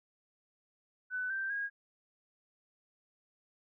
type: tone with pitch steps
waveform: sine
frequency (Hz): 1500 / 1566.4 / 1635.8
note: F#6 / G6 / G#6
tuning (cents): +23 / -2 / -27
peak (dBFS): -33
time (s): 1.1-1.7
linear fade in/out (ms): 50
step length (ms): 200
effects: none